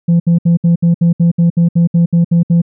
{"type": "tone bursts", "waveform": "sine", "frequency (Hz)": 170, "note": "F3", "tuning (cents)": -46, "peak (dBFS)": -4, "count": 14, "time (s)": [0.08, 2.618], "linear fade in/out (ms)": 10, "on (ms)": 120, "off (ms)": 66, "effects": ["tanh soft clip ceiling -5 dBFS"]}